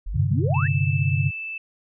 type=exponential sweep; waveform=sine; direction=up; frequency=34.55 to 1973 Hz; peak=-26 dBFS; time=0.06-0.68 s; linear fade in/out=10 ms
type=chord; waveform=sine; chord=G suspended fourth; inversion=none; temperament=equal; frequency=98 / 130.81 / 146.83 Hz; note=G2 / C3 / D3; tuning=0 / 0 / 0 cents; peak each=-23 dBFS; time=0.14-1.31 s; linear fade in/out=20 ms
type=tone; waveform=sine; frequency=2637 Hz; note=E7; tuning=in tune; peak=-29 dBFS; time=0.54-1.58 s; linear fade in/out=5 ms
effects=none

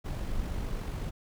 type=noise with amplitude modulation; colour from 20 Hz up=brown; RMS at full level=-32 dBFS; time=0.04-1.11 s; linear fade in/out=20 ms; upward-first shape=sine; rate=48.1 Hz; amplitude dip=30%; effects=none

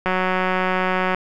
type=click train; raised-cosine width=0.5 ms; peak=-6 dBFS; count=202; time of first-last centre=0.06-1.146 s; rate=185 Hz; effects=none

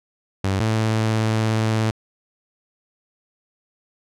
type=tone pair in turn; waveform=sawtooth; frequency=96.7 / 110.4 Hz; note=G2 / A2; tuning=-23 / +6 cents; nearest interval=major second; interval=229 cents; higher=second; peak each=-15 / -14 dBFS; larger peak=second; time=0.44-0.6 / 0.6-1.91 s; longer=second; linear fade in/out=5 ms; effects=low-pass 8000 Hz 12 dB/octave

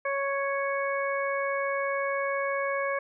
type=harmonic tone; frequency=554.4 Hz; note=C#5; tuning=in tune; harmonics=1 / 2 / 3 / 4; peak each=-29 / -32 / -34 / -35 dBFS; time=0.05-2.99 s; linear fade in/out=5 ms; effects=none

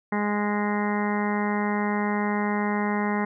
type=harmonic tone; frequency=207.2 Hz; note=G#3; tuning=4 cents flat; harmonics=1 / 2 / 3 / 4 / 5 / 6 / 7 / 8 / 9 / 10; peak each=-25 / -31 / -37 / -31 / -33 / -40 / -38 / -43 / -34 / -38 dBFS; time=0.12-3.25 s; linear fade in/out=5 ms; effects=none

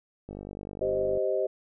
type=click train; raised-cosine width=2 ms; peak=-26 dBFS; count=45; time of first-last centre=0.29-1.174 s; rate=49.8 Hz
type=chord; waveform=sine; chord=C minor; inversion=second; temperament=equal with one note detuned; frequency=390.2 / 523.3 / 622.3 Hz; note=G4 / C5 / Eb5; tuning=-8 / 0 / 0 cents; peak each=-29 dBFS; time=0.81-1.47 s; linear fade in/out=10 ms
effects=none

